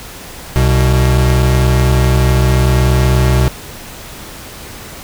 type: tone pair together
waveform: square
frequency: 64.67 / 125.3 Hz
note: C2 / B2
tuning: -20 / +25 cents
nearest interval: major seventh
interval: 1145 cents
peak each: -12 dBFS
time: 0.56-3.48 s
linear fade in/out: 0 ms
effects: pink hiss -31 dBFS RMS until 5.03 s